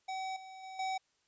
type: tone with level steps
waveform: square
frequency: 760 Hz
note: F#5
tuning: 46 cents sharp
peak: -37 / -48 / -45 / -34 dBFS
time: 0.08-0.98 s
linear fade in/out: 10 ms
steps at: 0.36 / 0.63 / 0.79 s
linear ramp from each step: 5 ms
effects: white hiss -75 dBFS RMS until 1.27 s + resampled to 16000 Hz